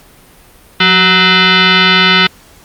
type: tone with frequency modulation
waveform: sine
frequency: 739 Hz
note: F#5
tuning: 2 cents flat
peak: -5 dBFS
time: 0.8-2.27 s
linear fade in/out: 5 ms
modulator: 559 Hz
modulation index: 5.8
effects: pink hiss -42 dBFS RMS until 2.64 s + Opus 48 kbps